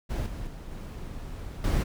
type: noise with level steps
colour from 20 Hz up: brown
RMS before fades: -30 / -36 / -40 / -38 / -24 dBFS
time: 0.09-1.84 s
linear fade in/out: 20 ms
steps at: 0.26 / 0.47 / 0.71 / 1.64 s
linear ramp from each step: 2 ms
effects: none